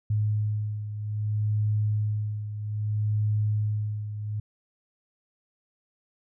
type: beating tone pair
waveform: sine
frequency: 105.8 / 106.42 Hz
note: G#2 / G#2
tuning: +33 / +43 cents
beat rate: 0.62 Hz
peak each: -25 / -31 dBFS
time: 0.1-4.4 s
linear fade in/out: 5 ms
effects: none